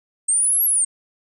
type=linear two-way sweep; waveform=sine; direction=up then down; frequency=8372 to 11630 to 8372 Hz; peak=-15 dBFS; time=0.28-0.85 s; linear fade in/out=10 ms; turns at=0.64 s; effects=none